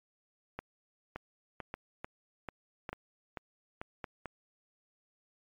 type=two click trains; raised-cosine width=0.5 ms; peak=-24 / -23 dBFS; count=8 / 4; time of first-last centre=1.16-4.257 / 0.59-4.042 s; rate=2.26 / 0.869 Hz; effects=MP3 64 kbps